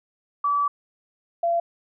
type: tone pair in turn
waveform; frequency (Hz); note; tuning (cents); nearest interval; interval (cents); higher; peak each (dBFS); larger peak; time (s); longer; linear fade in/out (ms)
sine; 1151 / 682.1; D6 / F5; -35 / -41; major sixth; 906; first; -19; neither; 0.44-0.68 / 1.43-1.6; first; 5
effects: none